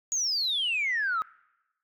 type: exponential sweep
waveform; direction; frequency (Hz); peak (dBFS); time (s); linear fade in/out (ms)
sine; down; 6810 to 1244.5; -24; 0.12-1.22; 0
effects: noise-tail reverb RT60 1.0 s tail -25 dB re dry + tanh soft clip ceiling -21 dBFS